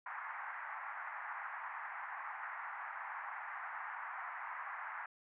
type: band-pass noise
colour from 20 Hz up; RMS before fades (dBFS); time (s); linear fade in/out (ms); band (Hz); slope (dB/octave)
pink; -45; 0.06-5.06; 5; 810 to 2000; 48
effects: none